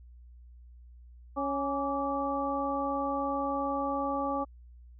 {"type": "harmonic tone with a mistuned harmonic", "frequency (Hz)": 277.2, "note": "C#4", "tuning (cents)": 0, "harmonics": [1, 2, 3, 4], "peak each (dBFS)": [-34, -34, -34, -34], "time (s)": [1.36, 4.45], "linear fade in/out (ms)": 20, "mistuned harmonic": 4, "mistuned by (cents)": 76, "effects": ["added 60 Hz sine -49 dBFS peak until 4.99 s"]}